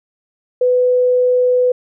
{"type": "tone", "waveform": "sine", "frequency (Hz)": 498.9, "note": "B4", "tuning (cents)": 17, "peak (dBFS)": -10, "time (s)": [0.61, 1.72], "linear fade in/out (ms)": 5, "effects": []}